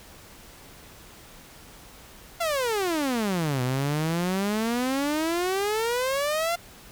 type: exponential two-way sweep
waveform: sawtooth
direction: down then up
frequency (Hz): 698.5 to 123.47 to 698.5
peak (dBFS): -20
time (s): 2.4-6.56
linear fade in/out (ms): 10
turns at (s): 3.62
effects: pink hiss -48 dBFS RMS until 6.91 s